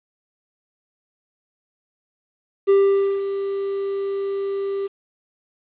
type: tone with ADSR envelope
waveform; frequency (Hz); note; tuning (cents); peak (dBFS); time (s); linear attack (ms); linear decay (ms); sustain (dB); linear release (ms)
triangle; 394.7; G4; +12; -9; 2.67-4.88; 25; 510; -11; 21
effects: resampled to 8000 Hz + 8-bit